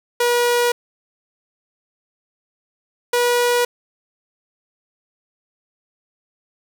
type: tone pair in turn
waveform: sawtooth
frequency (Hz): 481.9 / 484.4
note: B4 / B4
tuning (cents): -43 / -34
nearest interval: unison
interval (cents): 9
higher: second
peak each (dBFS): -11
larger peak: neither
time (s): 0.2-0.72 / 3.13-3.65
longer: neither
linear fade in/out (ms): 5
effects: none